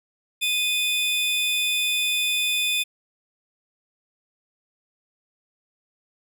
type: tone pair together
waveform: 45% pulse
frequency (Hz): 2489 / 3520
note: D#7 / A7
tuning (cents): 0 / 0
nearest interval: tritone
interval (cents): 600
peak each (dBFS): -24 / -24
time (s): 0.41-2.84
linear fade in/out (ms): 20
effects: none